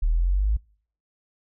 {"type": "exponential sweep", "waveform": "sine", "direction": "up", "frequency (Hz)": [37.55, 55.1], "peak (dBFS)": -18, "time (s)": [0.02, 0.57], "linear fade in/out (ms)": 10, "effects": ["noise-tail reverb RT60 0.5 s tail -25 dB re dry"]}